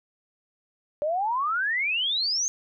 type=exponential sweep; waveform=sine; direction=up; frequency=575 to 6510 Hz; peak=-23 dBFS; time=1.02-2.48 s; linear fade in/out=0 ms; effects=none